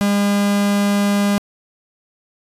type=tone; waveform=45% pulse; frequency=202.6 Hz; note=G#3; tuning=43 cents flat; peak=-14 dBFS; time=0.01-1.38 s; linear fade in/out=0 ms; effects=resampled to 32000 Hz